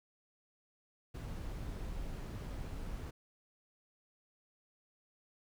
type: noise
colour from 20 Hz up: brown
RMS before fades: -42 dBFS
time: 1.14-3.11 s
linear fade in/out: 10 ms
effects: none